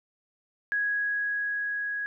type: tone with level ramp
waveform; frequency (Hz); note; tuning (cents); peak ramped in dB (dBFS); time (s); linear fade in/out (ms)
sine; 1661.2; G#6; 0; -24 to -29; 0.72-2.06; 0
effects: none